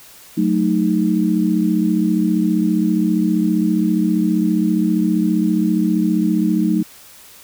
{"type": "chord", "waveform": "sine", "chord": "D# diminished", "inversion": "first", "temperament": "equal", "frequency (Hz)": [185, 220, 311.1], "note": ["F#3", "A3", "D#4"], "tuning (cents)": [0, 0, 0], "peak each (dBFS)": -18, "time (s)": [0.37, 6.83], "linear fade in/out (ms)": 10, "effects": ["white hiss -43 dBFS RMS until 7.43 s"]}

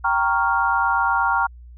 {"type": "chord", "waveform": "sine", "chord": "G half-diminished seventh", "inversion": "none", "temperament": "equal", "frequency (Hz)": [784, 932.3, 1108.7, 1396.9], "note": ["G5", "Bb5", "Db6", "F6"], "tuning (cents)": [0, 0, 0, 0], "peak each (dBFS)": [-24, -21, -24, -21], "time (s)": [0.04, 1.47], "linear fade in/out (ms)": 10, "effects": ["added 60 Hz sine -39 dBFS peak until 1.77 s"]}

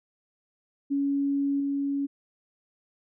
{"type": "tone with level steps", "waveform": "sine", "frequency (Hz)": 280, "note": "C#4", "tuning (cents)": 18, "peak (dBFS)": [-23, -25], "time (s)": [0.9, 2.07], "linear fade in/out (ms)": 20, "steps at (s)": 1.6, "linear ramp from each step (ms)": 2, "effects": []}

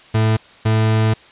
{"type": "tone bursts at uneven times", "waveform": "40% pulse", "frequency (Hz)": 110, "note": "A2", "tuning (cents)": 0, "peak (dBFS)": -12, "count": 2, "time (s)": [[0.14, 0.37], [0.65, 1.14]], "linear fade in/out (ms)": 10, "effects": ["white hiss -45 dBFS RMS until 1.31 s", "resampled to 8000 Hz"]}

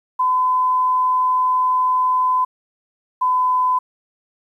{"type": "tone pair in turn", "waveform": "sine", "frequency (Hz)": [1014, 1009.7], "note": ["B5", "B5"], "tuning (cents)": [45, 38], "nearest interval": "unison", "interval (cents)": 7, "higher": "first", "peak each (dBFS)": -14, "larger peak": "neither", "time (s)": [[0.19, 2.45], [3.21, 3.79]], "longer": "first", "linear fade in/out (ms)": 10, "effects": ["9-bit"]}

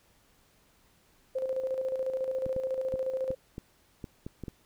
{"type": "tone with tremolo", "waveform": "sine", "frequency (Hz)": 523.3, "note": "C5", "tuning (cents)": 0, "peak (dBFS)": -27, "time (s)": [1.35, 3.35], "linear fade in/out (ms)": 10, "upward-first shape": "square", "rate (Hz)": 14, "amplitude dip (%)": 50}
{"type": "clicks", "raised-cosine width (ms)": 3, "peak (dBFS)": -25, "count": 9, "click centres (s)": [2.464, 2.564, 2.94, 3.305, 3.581, 4.042, 4.265, 4.437, 4.482]}
{"effects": ["pink hiss -65 dBFS RMS until 4.65 s"]}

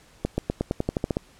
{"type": "accelerating click train", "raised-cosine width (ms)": 2, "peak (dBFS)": -10, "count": 11, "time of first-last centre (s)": [0.25, 1.169], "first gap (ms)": 130, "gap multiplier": 0.92, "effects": ["pink hiss -55 dBFS RMS until 1.39 s", "low-pass 10000 Hz 12 dB/octave"]}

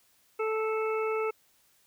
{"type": "harmonic tone", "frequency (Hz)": 438.3, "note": "A4", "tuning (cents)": -7, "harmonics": [1, 2, 3, 5, 6], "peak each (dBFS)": [-28, -39, -35, -41, -42], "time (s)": [0.39, 1.31], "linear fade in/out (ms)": 10, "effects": ["white hiss -66 dBFS RMS until 1.86 s"]}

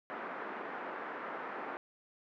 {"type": "band-pass noise", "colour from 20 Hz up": "white", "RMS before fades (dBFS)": -42, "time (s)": [0.1, 1.77], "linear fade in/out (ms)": 0, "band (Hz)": [240, 1600], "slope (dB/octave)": 24, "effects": []}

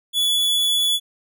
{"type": "tone", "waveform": "45% pulse", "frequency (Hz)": 3419, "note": "G#7", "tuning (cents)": 50, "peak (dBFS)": -17, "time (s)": [0.13, 1], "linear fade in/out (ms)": 50, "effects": []}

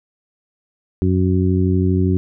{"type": "harmonic tone", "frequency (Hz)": 92.5, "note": "F#2", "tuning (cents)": 0, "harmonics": [1, 2, 3, 4], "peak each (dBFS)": [-16, -19, -21, -22], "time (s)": [1.02, 2.17], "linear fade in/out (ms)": 0, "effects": []}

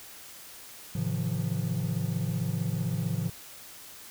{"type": "tone cluster", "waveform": "triangle", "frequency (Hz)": [109.1, 135.5, 160.1, 175.7], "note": ["A2", "C#3", "D#3", "F3"], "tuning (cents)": [-14, -39, 50, 11], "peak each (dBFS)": -31, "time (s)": [0.95, 3.3], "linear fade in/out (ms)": 5, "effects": ["white hiss -47 dBFS RMS until 4.1 s"]}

